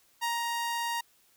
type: tone with ADSR envelope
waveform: sawtooth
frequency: 937 Hz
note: A#5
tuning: 9 cents sharp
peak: -24 dBFS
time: 0.21-1.01 s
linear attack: 26 ms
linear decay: 170 ms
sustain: -2 dB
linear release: 7 ms
effects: white hiss -65 dBFS RMS until 1.36 s